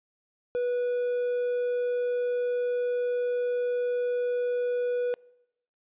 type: tone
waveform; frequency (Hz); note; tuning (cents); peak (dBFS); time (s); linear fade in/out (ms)
triangle; 489.6; B4; -15; -23; 0.55-5.14; 0
effects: noise-tail reverb RT60 0.9 s tail -25 dB re dry + resampled to 8000 Hz